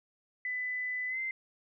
sine tone with pitch glide, 2000 to 2077 Hz, B6 to C7, +21 to -13 cents, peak -32 dBFS, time 0.45-1.31 s, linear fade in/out 2 ms, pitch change +66 cents, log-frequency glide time 1.08-1.19 s, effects none

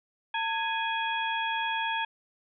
harmonic tone with a mistuned harmonic, 831 Hz, G#5, 1 cent sharp, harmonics 1 / 2 / 3 / 4, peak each -30 / -33 / -35 / -36 dBFS, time 0.34-2.05 s, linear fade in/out 5 ms, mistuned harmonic 1, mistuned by +140 cents, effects none

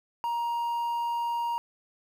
triangle tone with quantisation, 941 Hz, A#5, 16 cents sharp, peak -25 dBFS, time 0.24-1.58 s, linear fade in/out 0 ms, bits 9, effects none

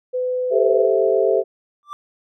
sine tone, 504 Hz, B4, 35 cents sharp, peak -19 dBFS, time 0.13-0.87 s, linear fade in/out 20 ms
sine chord, A minor seventh, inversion third, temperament equal with one note detuned, 392 / 440 / 525.1 / 659.3 Hz, G4 / A4 / C5 / E5, 0 / 0 / +6 / 0 cents, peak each -19 / -19 / -20 / -21 dBFS, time 0.5-1.44 s, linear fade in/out 50 ms
triangle tone with exponential growth, 1174.7 Hz, D6, in tune, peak -23 dBFS, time 1.83-1.93 s, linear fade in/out 0 ms, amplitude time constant 21 ms
effects none

